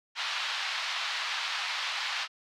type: band-pass noise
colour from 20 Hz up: white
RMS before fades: -33 dBFS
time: 0.15-2.28 s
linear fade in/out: 50 ms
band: 860 to 4200 Hz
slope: 24 dB/octave
effects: none